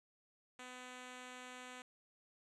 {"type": "tone", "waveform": "5% pulse", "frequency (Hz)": 251.5, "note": "B3", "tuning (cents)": 32, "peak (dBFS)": -38, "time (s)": [0.59, 1.82], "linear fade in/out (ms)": 2, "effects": ["resampled to 24000 Hz"]}